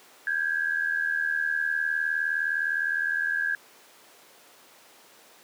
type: tone pair together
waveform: sine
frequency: 1587 / 1666.6 Hz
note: G6 / G#6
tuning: +21 / +6 cents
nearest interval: minor second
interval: 85 cents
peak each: -27 dBFS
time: 0.27-3.55 s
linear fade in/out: 2 ms
effects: pink hiss -53 dBFS RMS until 5.43 s + high-pass 400 Hz 12 dB/octave